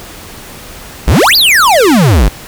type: exponential two-way sweep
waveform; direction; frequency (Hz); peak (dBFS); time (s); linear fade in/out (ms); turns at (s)
square; up then down; 42.65 to 4978 to 42.65; -5; 1.07-2.29; 10; 1.36
effects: pink hiss -30 dBFS RMS until 2.47 s